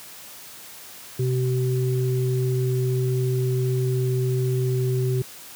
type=tone pair together; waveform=sine; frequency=127.5 / 381 Hz; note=C3 / G4; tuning=-44 / -49 cents; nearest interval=octave + perfect fifth; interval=1895 cents; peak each=-20 / -26 dBFS; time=1.19-5.22 s; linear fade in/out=5 ms; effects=white hiss -42 dBFS RMS until 5.55 s + high-pass 80 Hz 12 dB/octave